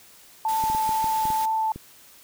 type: tone with vibrato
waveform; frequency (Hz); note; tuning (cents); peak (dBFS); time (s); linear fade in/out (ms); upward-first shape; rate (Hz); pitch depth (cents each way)
sine; 880; A5; 0; -21; 0.45-1.72; 2; triangle; 2.1; 9
type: noise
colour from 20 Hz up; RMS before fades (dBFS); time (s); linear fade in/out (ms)
white; -36; 0.48-1.46; 10
type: clicks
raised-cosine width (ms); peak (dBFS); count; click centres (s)
3; -23; 8; 0.639 / 0.7 / 0.749 / 0.892 / 1.043 / 1.254 / 1.303 / 1.76
effects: white hiss -51 dBFS RMS until 2.23 s